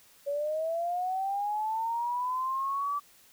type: linear sweep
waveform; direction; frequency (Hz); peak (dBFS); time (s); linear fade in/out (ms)
sine; up; 560 to 1162; -28; 0.26-3; 20
effects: white hiss -59 dBFS RMS until 3.32 s